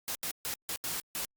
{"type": "noise bursts at uneven times", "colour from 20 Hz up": "white", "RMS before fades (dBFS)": -35, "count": 6, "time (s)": [[0.08, 0.15], [0.23, 0.31], [0.45, 0.54], [0.69, 0.76], [0.84, 1], [1.15, 1.25]], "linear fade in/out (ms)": 0, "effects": ["Opus 48 kbps"]}